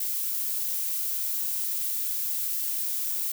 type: noise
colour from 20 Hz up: violet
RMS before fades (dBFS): -29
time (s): 0-3.32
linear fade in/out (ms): 5
effects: none